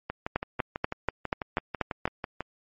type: two click trains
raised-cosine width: 0.5 ms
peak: -16 / -10 dBFS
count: 15 / 8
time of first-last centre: 0.1-2.406 / 0.36-2.055 s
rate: 6.07 / 4.13 Hz
effects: MP3 32 kbps